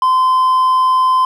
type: tone with hard clipping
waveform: triangle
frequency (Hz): 1030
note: C6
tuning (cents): -28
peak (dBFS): -10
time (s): 0.02-1.25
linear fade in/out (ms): 2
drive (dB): 5
effects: none